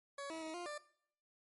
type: tone with pitch steps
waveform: 20% pulse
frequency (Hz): 561 / 322.7 / 317.4 / 350.9 / 593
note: C#5 / E4 / D#4 / F4 / D5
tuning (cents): +21 / -37 / +35 / +8 / +17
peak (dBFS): -38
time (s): 0.18-0.78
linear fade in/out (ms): 5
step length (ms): 120
effects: noise-tail reverb RT60 0.6 s tail -18 dB re dry + MP3 48 kbps